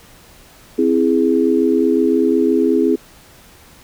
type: chord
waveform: sine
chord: C augmented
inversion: none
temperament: equal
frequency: 261.6 / 329.6 / 415.3 Hz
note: C4 / E4 / G#4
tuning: 0 / 0 / 0 cents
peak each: -16 dBFS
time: 0.78-2.96 s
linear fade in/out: 10 ms
effects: pink hiss -45 dBFS RMS until 3.83 s